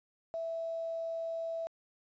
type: tone with quantisation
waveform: sine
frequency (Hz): 659.3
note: E5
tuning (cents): 0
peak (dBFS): -34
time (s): 0.34-1.67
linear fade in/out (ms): 0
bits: 10
effects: resampled to 16000 Hz